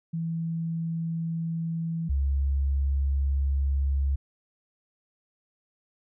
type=tone pair in turn; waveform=sine; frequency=164.81 / 68.91 Hz; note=E3 / C#2; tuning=0 / -10 cents; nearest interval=octave + minor third; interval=1510 cents; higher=first; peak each=-27 / -22 dBFS; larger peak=second; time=0.13-2.09 / 2.09-4.16 s; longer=second; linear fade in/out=10 ms; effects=none